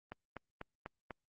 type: click train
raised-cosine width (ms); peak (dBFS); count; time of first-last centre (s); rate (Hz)
0.5; -28; 5; 0.12-1.108; 4.05
effects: Opus 32 kbps